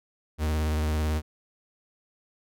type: tone with vibrato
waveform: 45% pulse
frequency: 77.1 Hz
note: D#2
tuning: 15 cents flat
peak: -24 dBFS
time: 0.38-1.22 s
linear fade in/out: 50 ms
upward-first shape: sine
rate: 18 Hz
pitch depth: 40 cents each way
effects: none